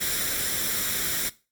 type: noise with comb filter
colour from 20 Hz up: white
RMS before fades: -27 dBFS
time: 0-1.3 s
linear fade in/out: 20 ms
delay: 0.54 ms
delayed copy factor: +0.6
effects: noise-tail reverb RT60 0.3 s tail -18 dB re dry + Opus 48 kbps